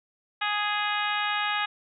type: harmonic tone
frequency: 415.6 Hz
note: G#4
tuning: 1 cent sharp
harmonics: 2 / 3 / 4 / 5 / 6 / 7 / 8 / 9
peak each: -31 / -31 / -31 / -35 / -34 / -35 / -39 / -37 dBFS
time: 0.41-1.66 s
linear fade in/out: 10 ms
effects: none